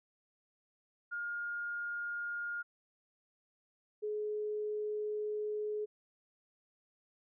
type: tone pair in turn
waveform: sine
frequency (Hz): 1418 / 422.7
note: F6 / G#4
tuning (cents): +26 / +31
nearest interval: octave + major sixth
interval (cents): 2095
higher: first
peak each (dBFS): -36 / -34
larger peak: second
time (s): 1.11-2.63 / 4.02-5.86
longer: second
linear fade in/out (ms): 20
effects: none